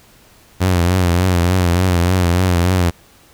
sawtooth tone with vibrato, 89.4 Hz, F2, 41 cents sharp, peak -8 dBFS, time 0.6-2.91 s, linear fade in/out 20 ms, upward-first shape triangle, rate 3.4 Hz, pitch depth 92 cents each way, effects pink hiss -48 dBFS RMS until 3.33 s

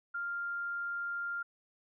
sine tone, 1396.9 Hz, F6, in tune, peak -34 dBFS, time 0.14-1.43 s, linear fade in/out 10 ms, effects none

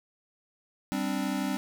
square chord, G suspended fourth, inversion none, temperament equal, 196 / 261.6 / 293.7 Hz, G3 / C4 / D4, 0 / 0 / 0 cents, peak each -33 / -33 / -34 dBFS, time 0.92-1.57 s, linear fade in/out 0 ms, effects none

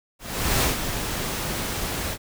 pink noise with ADSR envelope, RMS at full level -20 dBFS, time 0.19-2.18 s, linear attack 440 ms, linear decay 130 ms, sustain -8 dB, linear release 61 ms, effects none

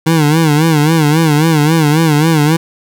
25% pulse tone with vibrato, 155.56 Hz, D#3, in tune, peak -4 dBFS, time 0.06-2.57 s, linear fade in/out 10 ms, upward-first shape sine, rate 3.7 Hz, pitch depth 110 cents each way, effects none

